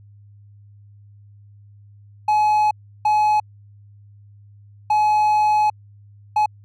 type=tone bursts at uneven times; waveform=triangle; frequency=848 Hz; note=G#5; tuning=36 cents sharp; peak=-12 dBFS; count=4; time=2.28-2.71 / 3.05-3.4 / 4.9-5.7 / 6.36-6.46 s; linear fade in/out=5 ms; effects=added 102 Hz sine -44 dBFS peak until 6.64 s